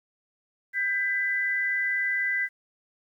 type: tone pair together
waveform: sine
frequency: 1589.5 / 1996 Hz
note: G6 / B6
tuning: +24 / +18 cents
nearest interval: major third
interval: 394 cents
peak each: -29 / -25 dBFS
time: 0.73-2.49 s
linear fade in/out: 50 ms
effects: 10-bit